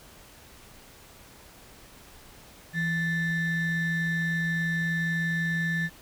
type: ring-modulated tone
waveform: triangle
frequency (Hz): 961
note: B5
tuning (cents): -48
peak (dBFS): -20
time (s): 2.73-5.9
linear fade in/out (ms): 50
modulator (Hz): 795
effects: pink hiss -51 dBFS RMS until 6.01 s